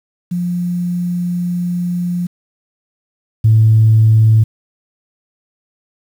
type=tone pair in turn; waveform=sine; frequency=176.3 / 110.29 Hz; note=F3 / A2; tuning=+17 / +5 cents; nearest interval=minor sixth; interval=812 cents; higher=first; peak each=-15 / -5 dBFS; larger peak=second; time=0.31-2.27 / 3.44-4.44 s; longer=first; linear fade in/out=10 ms; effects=tanh soft clip ceiling -1 dBFS + 7-bit